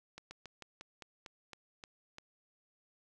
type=slowing click train; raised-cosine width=0.2 ms; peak=-30 dBFS; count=10; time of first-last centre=0.18-2.184 s; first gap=130 ms; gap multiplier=1.13; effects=none